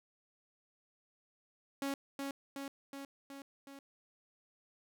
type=tone with echo; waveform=sawtooth; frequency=276.5 Hz; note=C#4; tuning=4 cents flat; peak=-31 dBFS; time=1.82-1.94 s; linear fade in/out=2 ms; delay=370 ms; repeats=5; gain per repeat=-3 dB; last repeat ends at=3.79 s; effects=none